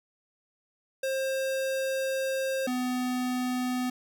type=tone pair in turn; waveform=square; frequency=532 / 251.1 Hz; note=C5 / B3; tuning=+29 / +29 cents; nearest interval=octave + minor second; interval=1300 cents; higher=first; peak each=-28 dBFS; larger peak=neither; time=1.03-2.67 / 2.67-3.9 s; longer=first; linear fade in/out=5 ms; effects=none